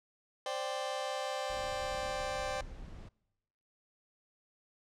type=chord; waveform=sawtooth; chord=C suspended second; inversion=none; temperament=just; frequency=523.3 / 588.7 / 784.9 Hz; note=C5 / D5 / G5; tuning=0 / +4 / +2 cents; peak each=-35 dBFS; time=0.46-2.61 s; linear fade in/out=2 ms
type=noise; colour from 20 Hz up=brown; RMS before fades=-47 dBFS; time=1.49-3.09 s; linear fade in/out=10 ms
effects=noise-tail reverb RT60 1.0 s tail -24 dB re dry + low-pass 7000 Hz 12 dB/octave